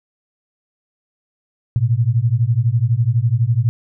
sine beating tone pair, 111.3 / 123.3 Hz, A2 / B2, +20 / -2 cents, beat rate 12 Hz, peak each -16 dBFS, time 1.76-3.69 s, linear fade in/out 0 ms, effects none

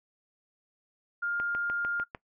sine tone, 1407 Hz, F6, 12 cents sharp, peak -28 dBFS, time 1.22-2.04 s, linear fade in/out 10 ms
click train, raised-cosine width 0.5 ms, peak -23 dBFS, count 6, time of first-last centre 1.4-2.149 s, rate 6.68 Hz
effects noise-tail reverb RT60 0.1 s tail -19 dB re dry

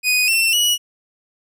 sawtooth tone with pitch steps, 2487 / 2696 / 2924 Hz, D#7 / E7 / F#7, -1 / +38 / -21 cents, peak -11 dBFS, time 0.03-0.78 s, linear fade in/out 50 ms, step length 250 ms, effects none

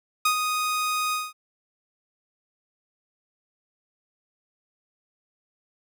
sawtooth tone with ADSR envelope, 1244.5 Hz, D#6, in tune, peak -14 dBFS, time 0.25-1.33 s, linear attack 6 ms, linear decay 91 ms, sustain -6 dB, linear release 200 ms, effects none

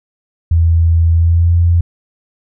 sine tone with pitch glide, 83 to 85.68 Hz, E2 to F2, +12 to -33 cents, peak -7 dBFS, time 0.51-1.81 s, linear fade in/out 5 ms, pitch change +55 cents, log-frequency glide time 1.13-1.55 s, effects none

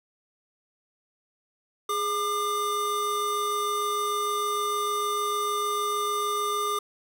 square tone pair together, 415.3 / 1199.3 Hz, G#4 / D6, 0 / +36 cents, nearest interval octave + tritone, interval 1836 cents, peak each -32 / -27 dBFS, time 1.89-6.79 s, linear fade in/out 5 ms, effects none

